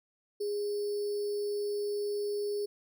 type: tone with sample-and-hold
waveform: sine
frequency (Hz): 411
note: G#4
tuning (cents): -18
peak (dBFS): -30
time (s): 0.4-2.66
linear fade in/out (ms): 10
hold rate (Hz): 4900
effects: none